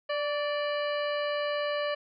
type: harmonic tone with a mistuned harmonic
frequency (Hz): 587.3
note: D5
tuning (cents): 0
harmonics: 1 / 2 / 3 / 4 / 5 / 7 / 8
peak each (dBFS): -29 / -36 / -37 / -42 / -40 / -46 / -49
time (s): 0.09-1.95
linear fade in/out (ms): 10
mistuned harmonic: 2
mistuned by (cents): -32
effects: none